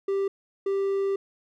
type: tone pair in turn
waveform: triangle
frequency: 392.8 / 392.8 Hz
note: G4 / G4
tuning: +4 / +4 cents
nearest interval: unison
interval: 0 cents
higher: neither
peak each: -21 dBFS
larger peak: neither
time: 0.08-0.28 / 0.66-1.16 s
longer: second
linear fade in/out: 5 ms
effects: none